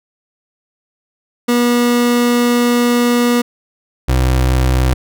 30% pulse tone pair in turn, 241.2 / 63.89 Hz, B3 / C2, -41 / -41 cents, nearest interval octave + major seventh, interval 2300 cents, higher first, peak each -8 dBFS, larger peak neither, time 1.48-3.42 / 4.08-4.94 s, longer first, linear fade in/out 10 ms, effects none

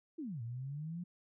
sine exponential two-way sweep, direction down then up, 349.2 to 112.6 to 180.2 Hz, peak -39 dBFS, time 0.18-1.04 s, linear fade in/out 10 ms, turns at 0.42 s, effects none

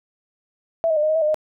sine tone with pitch steps, 661 / 632 / 598 / 617 / 627 / 648 / 605 / 618 Hz, E5 / D#5 / D5 / D#5 / D#5 / E5 / D#5 / D#5, +5 / +27 / +31 / -15 / +13 / -30 / -49 / -12 cents, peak -16 dBFS, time 0.84-1.344 s, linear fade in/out 0 ms, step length 63 ms, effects none

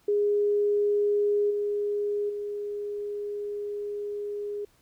sine tone with level steps, 411.8 Hz, G#4, 15 cents flat, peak -21 / -25 / -30 dBFS, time 0.08-4.65 s, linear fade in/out 5 ms, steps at 1.5 / 2.29 s, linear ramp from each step 10 ms, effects pink hiss -64 dBFS RMS until 4.81 s

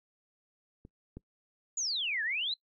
clicks, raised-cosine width 3 ms, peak -36 / -30 dBFS, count 2, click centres 0.851 / 1.17 s
sine exponential two-way sweep, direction down then up, 7080 to 1661.2 to 4162 Hz, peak -30 dBFS, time 1.77-2.54 s, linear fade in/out 5 ms, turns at 2.23 s
effects noise-tail reverb RT60 0.1 s tail -23 dB re dry

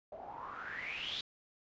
white noise with low-pass filter sweep, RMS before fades -43 dBFS, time 0.12-1.21 s, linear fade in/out 2 ms, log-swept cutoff 610 to 3900 Hz, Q 9.2, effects resampled to 16000 Hz

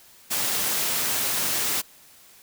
white high-pass noise, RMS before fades -25 dBFS, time 0.3-1.82 s, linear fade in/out 20 ms, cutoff 100 Hz, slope 12 dB/octave, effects white hiss -52 dBFS RMS until 2.42 s

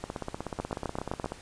two click trains, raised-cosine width 1 ms, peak -16 / -19 dBFS, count 6 / 22, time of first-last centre 0.6-1.244 / 0.04-1.32 s, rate 7.77 / 16.4 Hz, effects pink hiss -50 dBFS RMS until 1.41 s + resampled to 22050 Hz

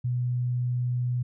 sine tone, 123.47 Hz, B2, in tune, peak -24 dBFS, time 0.04-1.23 s, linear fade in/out 10 ms, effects none

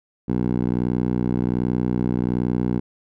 10% pulse tone with band-pass filter, 61.3 Hz, B1, 12 cents flat, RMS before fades -22 dBFS, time 0.28-2.8 s, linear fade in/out 10 ms, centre 220 Hz, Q 0.94, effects none

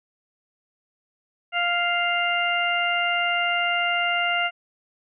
harmonic tone, 698.5 Hz, F5, in tune, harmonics 1 / 2 / 3 / 4, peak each -26 / -26 / -26 / -26 dBFS, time 1.52-4.51 s, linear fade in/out 50 ms, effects none

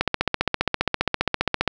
click train, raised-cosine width 0.3 ms, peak -3 dBFS, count 26, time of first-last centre 0.01-1.677 s, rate 15 Hz, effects none

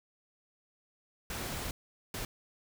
pink noise bursts at uneven times, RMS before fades -38 dBFS, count 2, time 1.3-1.71 / 2.14-2.25 s, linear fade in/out 2 ms, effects none

